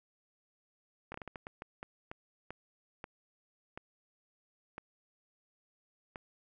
slowing click train, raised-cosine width 0.5 ms, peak -27 dBFS, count 15, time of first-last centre 1.12-6.158 s, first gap 23 ms, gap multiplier 1.37, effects none

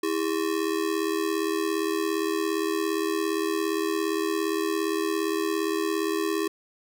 square ring-modulated tone, 364.3 Hz, F#4, 27 cents flat, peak -22 dBFS, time 0.03-6.48 s, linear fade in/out 5 ms, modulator 38.7 Hz, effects none

